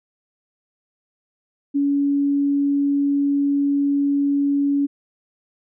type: tone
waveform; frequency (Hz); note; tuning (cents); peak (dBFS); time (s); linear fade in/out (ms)
sine; 282.6; C#4; +34; -16; 1.74-4.87; 20
effects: none